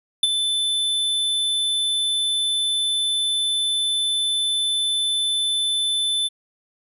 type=tone with ADSR envelope; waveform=square; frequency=3520 Hz; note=A7; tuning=in tune; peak=-12 dBFS; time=0.23-6.29 s; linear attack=4 ms; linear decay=27 ms; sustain=-8 dB; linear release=26 ms; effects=resampled to 32000 Hz